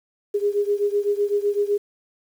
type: beating tone pair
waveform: sine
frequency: 406.3 / 414.2 Hz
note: G#4 / G#4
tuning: -38 / -5 cents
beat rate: 7.9 Hz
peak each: -21 / -23 dBFS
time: 0.34-1.78 s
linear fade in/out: 10 ms
effects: 8-bit